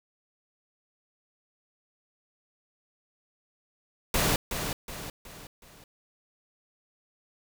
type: noise with echo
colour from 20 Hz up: pink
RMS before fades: -25 dBFS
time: 4.14-4.36 s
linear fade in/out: 2 ms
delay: 370 ms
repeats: 4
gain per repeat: -7 dB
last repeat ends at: 5.84 s
effects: none